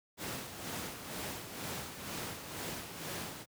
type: noise with tremolo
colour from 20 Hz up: pink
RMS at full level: -39 dBFS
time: 0.17-3.46 s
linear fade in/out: 50 ms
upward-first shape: sine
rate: 2.1 Hz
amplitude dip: 55%
effects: high-pass 100 Hz 12 dB/octave